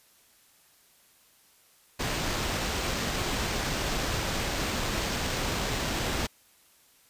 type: noise with sample-and-hold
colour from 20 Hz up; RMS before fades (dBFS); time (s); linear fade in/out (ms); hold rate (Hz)
pink; -30; 1.99-6.27; 10; 11025
effects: white hiss -61 dBFS RMS until 7.09 s + resampled to 32000 Hz